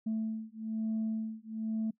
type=beating tone pair; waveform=sine; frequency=220 / 221.1 Hz; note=A3 / A3; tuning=0 / +9 cents; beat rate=1.1 Hz; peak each=-34 / -34 dBFS; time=0.06-1.91 s; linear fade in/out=10 ms; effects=noise-tail reverb RT60 0.1 s tail -22 dB re dry + tanh soft clip ceiling -27 dBFS